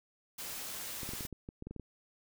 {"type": "noise", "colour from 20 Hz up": "white", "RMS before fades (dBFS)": -42, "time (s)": [0.38, 1.27], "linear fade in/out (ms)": 10}
{"type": "clicks", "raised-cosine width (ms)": 3, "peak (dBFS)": -30, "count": 12, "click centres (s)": [1.032, 1.091, 1.135, 1.208, 1.251, 1.327, 1.489, 1.624, 1.67, 1.71, 1.763, 1.797]}
{"effects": []}